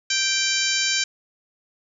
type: harmonic tone with a mistuned harmonic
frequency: 784 Hz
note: G5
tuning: in tune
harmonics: 2 / 3 / 4 / 5 / 6 / 7 / 8 / 9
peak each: -28 / -27 / -28 / -28 / -28 / -28 / -29 / -29 dBFS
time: 0.1-1.04 s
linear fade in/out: 5 ms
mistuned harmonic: 4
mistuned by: -19 cents
effects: none